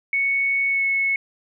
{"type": "tone with pitch glide", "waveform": "sine", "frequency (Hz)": [2217, 2197], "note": ["C#7", "C#7"], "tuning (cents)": [0, -16], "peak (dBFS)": -18, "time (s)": [0.13, 1.16], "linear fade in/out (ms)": 2, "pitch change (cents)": -16, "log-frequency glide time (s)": [0.68, 0.84], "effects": []}